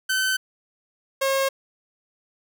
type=tone pair in turn; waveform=sawtooth; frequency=1529 / 540.6 Hz; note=G6 / C#5; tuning=-44 / -44 cents; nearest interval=octave + tritone; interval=1800 cents; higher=first; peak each=-17 / -16 dBFS; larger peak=second; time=0.09-0.37 / 1.21-1.49 s; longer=neither; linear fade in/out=10 ms; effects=none

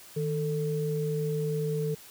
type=tone pair together; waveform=sine; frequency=155.56 / 443.1 Hz; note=D#3 / A4; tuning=0 / +12 cents; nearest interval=octave + tritone; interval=1812 cents; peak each=-29 / -30 dBFS; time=0.16-1.95 s; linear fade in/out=10 ms; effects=white hiss -50 dBFS RMS until 2.1 s

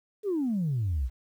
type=exponential sweep; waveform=sine; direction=down; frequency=437.1 to 56.6 Hz; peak=-24 dBFS; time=0.23-1.1 s; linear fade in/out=50 ms; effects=tanh soft clip ceiling -22 dBFS + 10-bit

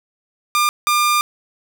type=tone bursts at uneven times; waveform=sawtooth; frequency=1200 Hz; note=D6; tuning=37 cents sharp; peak=-10 dBFS; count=2; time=0.55-0.69 / 0.87-1.21 s; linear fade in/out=0 ms; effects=none

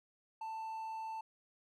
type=tone; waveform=triangle; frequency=887 Hz; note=A5; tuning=14 cents sharp; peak=-38 dBFS; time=0.41-1.21 s; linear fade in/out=5 ms; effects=none

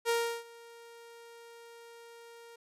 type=tone with ADSR envelope; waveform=sawtooth; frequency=466.2 Hz; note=A#4; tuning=in tune; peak=-22 dBFS; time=0.05-2.56 s; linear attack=43 ms; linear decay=340 ms; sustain=-24 dB; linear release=6 ms; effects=resampled to 32000 Hz

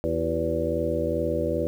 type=harmonic tone with a mistuned harmonic; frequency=82.41 Hz; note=E2; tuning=in tune; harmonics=1 / 2 / 3 / 4 / 5 / 6 / 7; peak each=-32 / -34 / -34 / -30 / -33 / -28 / -29 dBFS; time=0.04-1.67 s; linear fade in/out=0 ms; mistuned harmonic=5; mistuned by=-110 cents; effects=9-bit

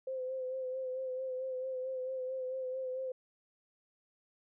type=tone with vibrato; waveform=sine; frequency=517 Hz; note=C5; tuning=21 cents flat; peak=-35 dBFS; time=0.07-3.12 s; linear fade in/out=5 ms; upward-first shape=sine; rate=4.5 Hz; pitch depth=31 cents each way; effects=none

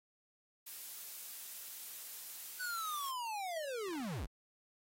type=noise; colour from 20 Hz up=blue; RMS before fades=-47 dBFS; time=0.66-3.11 s; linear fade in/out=10 ms
type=linear sweep; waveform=square; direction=down; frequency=1510 to 31.1 Hz; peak=-39 dBFS; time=2.59-4.27 s; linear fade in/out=20 ms
effects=AAC 48 kbps

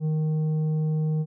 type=tone with tanh clipping; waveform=sine; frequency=155.56 Hz; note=D#3; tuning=in tune; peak=-23 dBFS; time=0-1.26 s; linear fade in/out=50 ms; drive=6 dB; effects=none

